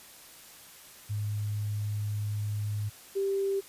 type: tone pair in turn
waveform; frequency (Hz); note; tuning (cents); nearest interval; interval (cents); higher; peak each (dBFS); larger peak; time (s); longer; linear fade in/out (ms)
sine; 104.4 / 392.3; G#2 / G4; +10 / +1; octave + major seventh; 2291; second; -29 / -26; second; 1.09-2.9 / 3.15-3.61; first; 20
effects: white hiss -51 dBFS RMS until 3.68 s + resampled to 32000 Hz